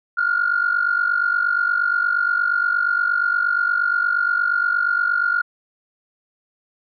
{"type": "tone pair together", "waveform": "sine", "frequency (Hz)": [1400, 1448.5], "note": ["F6", "F#6"], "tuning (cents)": [4, -37], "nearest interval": "minor second", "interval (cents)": 59, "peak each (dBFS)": [-18, -20], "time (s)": [0.17, 5.42], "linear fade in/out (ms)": 10, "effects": ["tanh soft clip ceiling -9 dBFS"]}